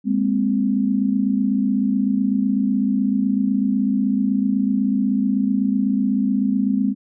sine tone cluster, 204.6 / 232.2 / 260.7 Hz, G#3 / A#3 / C4, -26 / -7 / -6 cents, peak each -19 / -26 / -20 dBFS, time 0.04-6.95 s, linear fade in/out 50 ms, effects none

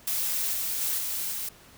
blue noise with level steps, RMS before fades -28 / -30 / -28 / -31 / -33 dBFS, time 0.07-1.49 s, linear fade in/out 5 ms, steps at 0.53 / 0.81 / 0.98 / 1.32 s, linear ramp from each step 5 ms, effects pink hiss -53 dBFS RMS until 1.77 s

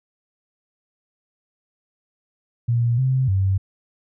sine tone with pitch steps, 118.5 / 130.8 / 96.1 Hz, A#2 / C3 / G2, +29 / 0 / -34 cents, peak -16 dBFS, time 2.68-3.58 s, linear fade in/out 10 ms, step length 300 ms, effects none

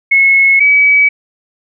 sine tone pair in turn, 2184 / 2280 Hz, C#7 / C#7, -26 / +48 cents, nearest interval minor second, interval 74 cents, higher second, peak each -5 dBFS, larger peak neither, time 0.11-0.6 / 0.6-1.09 s, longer neither, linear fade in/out 10 ms, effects none

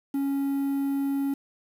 triangle tone with quantisation, 277.2 Hz, C#4, in tune, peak -22 dBFS, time 0.14-1.34 s, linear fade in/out 5 ms, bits 8, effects none

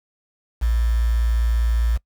sine tone with quantisation, 57.5 Hz, A#1, 23 cents flat, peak -16 dBFS, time 0.61-1.98 s, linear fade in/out 20 ms, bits 6, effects noise-tail reverb RT60 0.1 s tail -23 dB re dry

